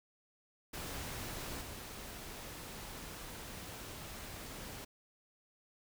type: noise with level steps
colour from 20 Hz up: pink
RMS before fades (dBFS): -43 / -47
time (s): 0.73-4.85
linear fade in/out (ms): 10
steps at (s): 1.61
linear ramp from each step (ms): 5
effects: none